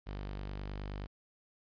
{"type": "tone", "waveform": "sawtooth", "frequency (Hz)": 49.53, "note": "G1", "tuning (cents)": 19, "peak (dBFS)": -35, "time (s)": [0.06, 1.07], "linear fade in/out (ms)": 20, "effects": ["resampled to 11025 Hz", "12-bit"]}